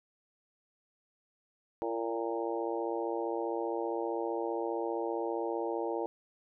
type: harmonic tone with a mistuned harmonic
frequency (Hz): 115.2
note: A#2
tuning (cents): -20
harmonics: 3 / 4 / 5 / 6 / 7 / 8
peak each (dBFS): -36 / -36 / -39 / -44 / -40 / -42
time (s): 1.82-6.06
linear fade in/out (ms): 0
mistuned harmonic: 3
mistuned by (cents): -23
effects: none